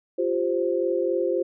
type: chord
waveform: sine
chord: F suspended second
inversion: none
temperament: just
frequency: 349.2 / 392.9 / 523.8 Hz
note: F4 / G4 / C5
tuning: 0 / +4 / +2 cents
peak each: -25 / -27 / -25 dBFS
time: 0.18-1.43 s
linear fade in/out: 10 ms
effects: none